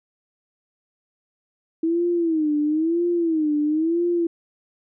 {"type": "tone with vibrato", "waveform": "sine", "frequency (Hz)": 321.3, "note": "E4", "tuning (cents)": -44, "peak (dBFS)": -18, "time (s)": [1.83, 4.27], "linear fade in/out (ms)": 5, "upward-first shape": "sine", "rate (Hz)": 1, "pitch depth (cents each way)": 140, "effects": []}